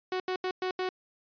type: tone bursts at uneven times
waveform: sawtooth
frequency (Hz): 370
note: F#4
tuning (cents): 0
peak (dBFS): -25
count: 5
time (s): 0.12-0.2 / 0.28-0.36 / 0.44-0.51 / 0.62-0.71 / 0.79-0.89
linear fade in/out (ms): 2
effects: resampled to 11025 Hz